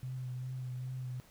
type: tone with vibrato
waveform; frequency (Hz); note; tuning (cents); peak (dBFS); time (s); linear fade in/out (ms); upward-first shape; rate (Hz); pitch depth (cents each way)
sine; 127.5; C3; -44; -37; 0.03-1.2; 0; sine; 2.5; 25
effects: pink hiss -62 dBFS RMS until 1.3 s